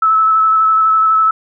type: tone with vibrato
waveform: sine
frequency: 1304 Hz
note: E6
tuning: 19 cents flat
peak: -8 dBFS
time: 0.02-1.31 s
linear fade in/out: 5 ms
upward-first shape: square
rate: 12 Hz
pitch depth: 13 cents each way
effects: none